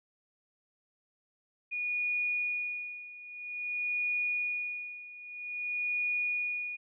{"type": "tone with tremolo", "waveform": "sine", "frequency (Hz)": 2452, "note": "D#7", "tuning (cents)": -26, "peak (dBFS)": -28, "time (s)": [1.71, 6.77], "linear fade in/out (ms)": 20, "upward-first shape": "sine", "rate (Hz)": 0.51, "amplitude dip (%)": 85, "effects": []}